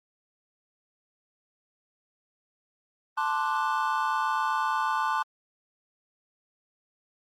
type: chord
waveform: triangle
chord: D dominant seventh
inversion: second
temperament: equal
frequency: 880 / 1046.5 / 1174.7 / 1480 Hz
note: A5 / C6 / D6 / F#6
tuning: 0 / 0 / 0 / 0 cents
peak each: -27 / -28 / -29 / -31 dBFS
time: 3.17-5.23 s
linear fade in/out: 10 ms
effects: Opus 32 kbps